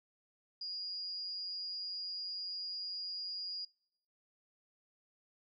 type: tone with amplitude modulation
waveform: sine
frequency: 4859 Hz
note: D#8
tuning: 42 cents flat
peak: -37 dBFS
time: 0.61-3.65 s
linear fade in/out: 5 ms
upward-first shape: sine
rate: 191 Hz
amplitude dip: 45%
effects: noise-tail reverb RT60 0.8 s tail -26 dB re dry